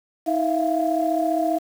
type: tone cluster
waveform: sine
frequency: 317.9 / 664 / 699 Hz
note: D#4 / E5 / F5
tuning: +37 / +12 / +1 cents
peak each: -23 dBFS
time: 0.26-1.59 s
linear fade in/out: 20 ms
effects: tanh soft clip ceiling -9 dBFS + 7-bit